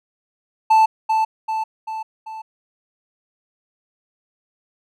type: tone with echo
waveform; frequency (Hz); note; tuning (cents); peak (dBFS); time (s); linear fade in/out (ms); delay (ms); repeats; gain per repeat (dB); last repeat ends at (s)
triangle; 880; A5; 0; -8; 0.7-0.86; 10; 390; 4; -5; 2.42
effects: none